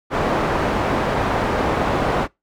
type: low-pass noise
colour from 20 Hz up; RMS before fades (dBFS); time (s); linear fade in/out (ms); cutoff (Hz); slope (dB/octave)
white; -20; 0.1-2.28; 50; 930; 12
effects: noise-tail reverb RT60 0.2 s tail -24 dB re dry